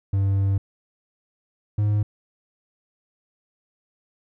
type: tone pair in turn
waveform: triangle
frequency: 98 / 104.45 Hz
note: G2 / G#2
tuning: 0 / +10 cents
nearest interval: minor second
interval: 110 cents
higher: second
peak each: -16 dBFS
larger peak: neither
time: 0.13-0.58 / 1.78-2.03 s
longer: first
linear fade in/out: 5 ms
effects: none